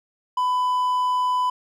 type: tone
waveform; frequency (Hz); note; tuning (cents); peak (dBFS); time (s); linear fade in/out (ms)
triangle; 1000; B5; +21; -17; 0.37-1.5; 5
effects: none